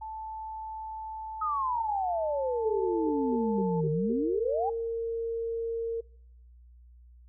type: tone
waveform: sine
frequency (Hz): 877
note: A5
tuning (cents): -6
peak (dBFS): -36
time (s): 0.01-3.81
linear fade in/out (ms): 10
type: exponential two-way sweep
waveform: sine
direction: down then up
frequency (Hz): 1284 to 149.7 to 838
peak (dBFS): -27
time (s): 1.41-4.7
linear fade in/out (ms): 10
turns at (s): 3.91
type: tone with pitch glide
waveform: sine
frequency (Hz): 447.1 to 458.9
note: A4 to A#4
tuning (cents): +28 to -27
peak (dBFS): -29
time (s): 2.65-6.01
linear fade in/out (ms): 10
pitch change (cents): +45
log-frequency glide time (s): 3.17-3.46
type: tone bursts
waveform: sine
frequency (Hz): 390.2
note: G4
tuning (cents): -8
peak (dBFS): -32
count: 6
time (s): 2.8-4.138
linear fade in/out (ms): 10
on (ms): 48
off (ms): 210
effects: noise-tail reverb RT60 0.8 s tail -26 dB re dry + added 60 Hz sine -51 dBFS peak until 7.28 s